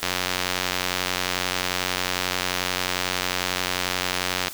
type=click train; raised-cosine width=0.2 ms; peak=-5 dBFS; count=407; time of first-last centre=0.03-4.482 s; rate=91.2 Hz; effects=white hiss -38 dBFS RMS until 4.53 s